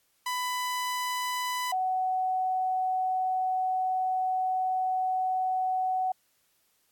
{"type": "tone pair in turn", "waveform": ["sawtooth", "sine"], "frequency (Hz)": [997, 746.9], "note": ["B5", "F#5"], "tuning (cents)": [16, 16], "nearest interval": "perfect fourth", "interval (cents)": 500, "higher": "first", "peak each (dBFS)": -25, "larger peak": "neither", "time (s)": [[0.26, 1.72], [1.72, 6.12]], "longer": "second", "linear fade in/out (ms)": 5, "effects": ["white hiss -70 dBFS RMS until 6.91 s", "AAC 64 kbps"]}